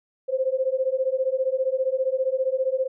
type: beating tone pair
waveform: sine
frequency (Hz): 516 / 531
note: C5 / C5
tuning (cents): -24 / +25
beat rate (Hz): 15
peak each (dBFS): -24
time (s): 0.28-2.88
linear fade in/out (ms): 20
effects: none